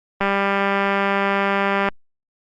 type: click train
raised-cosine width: 0.5 ms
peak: -5 dBFS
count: 333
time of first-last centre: 0.21-1.887 s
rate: 198 Hz
effects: Opus 32 kbps